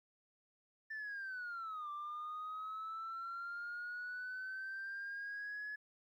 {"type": "linear two-way sweep", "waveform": "sine", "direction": "down then up", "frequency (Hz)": [1780, 1174.7, 1703], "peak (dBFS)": -40, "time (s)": [0.9, 5.76], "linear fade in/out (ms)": 10, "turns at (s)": 1.9, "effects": ["tanh soft clip ceiling -39 dBFS", "13-bit"]}